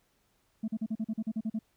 sine tone bursts, 220 Hz, A3, in tune, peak -27 dBFS, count 11, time 0.63-1.591 s, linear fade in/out 10 ms, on 51 ms, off 40 ms, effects tanh soft clip ceiling -27 dBFS + pink hiss -72 dBFS RMS until 1.76 s

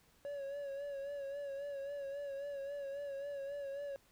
triangle tone with vibrato, 561 Hz, C#5, 21 cents sharp, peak -38 dBFS, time 0.25-3.96 s, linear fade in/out 0 ms, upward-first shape sine, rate 3.7 Hz, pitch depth 45 cents each way, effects pink hiss -69 dBFS RMS until 4.11 s

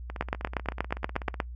two click trains, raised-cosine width 0.5 ms, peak -11 / -22 dBFS, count 11 / 21, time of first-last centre 0.21-1.402 / 0.1-1.342 s, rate 8.39 / 16.1 Hz, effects noise-tail reverb RT60 0.1 s tail -24 dB re dry + added 60 Hz sine -37 dBFS peak until 1.55 s

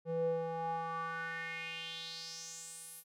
square tone with band-pass filter sweep, 164.81 Hz, E3, in tune, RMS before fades -40 dBFS, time 0.05-3.04 s, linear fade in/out 50 ms, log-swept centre 390 to 12000 Hz, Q 4.6, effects none

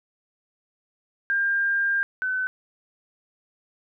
sine tone pair in turn, 1600 / 1514.4 Hz, G6 / F#6, +35 / +40 cents, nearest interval minor second, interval 95 cents, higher first, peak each -20 / -23 dBFS, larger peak first, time 1.3-2.03 / 2.22-2.47 s, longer first, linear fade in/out 0 ms, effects none

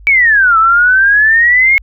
sine exponential two-way sweep, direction down then up, 2306 to 1300 to 2187 Hz, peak -5 dBFS, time 0.07-1.78 s, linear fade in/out 0 ms, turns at 0.58 s, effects added 50 Hz sine -33 dBFS peak until 1.82 s

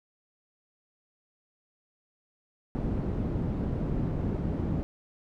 white low-pass noise, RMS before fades -30 dBFS, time 2.75-4.83 s, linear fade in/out 0 ms, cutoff 220 Hz, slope 12 dB/octave, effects none

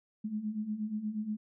sine beating tone pair, 207.7 / 216.1 Hz, G#3 / A3, 0 / -31 cents, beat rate 8.4 Hz, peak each -39 / -34 dBFS, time 0.24-1.37 s, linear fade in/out 10 ms, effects none

